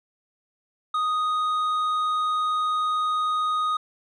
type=tone with hard clipping; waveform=sine; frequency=1244.5 Hz; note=D#6; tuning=in tune; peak=-23 dBFS; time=0.94-3.77 s; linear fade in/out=5 ms; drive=5 dB; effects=resampled to 22050 Hz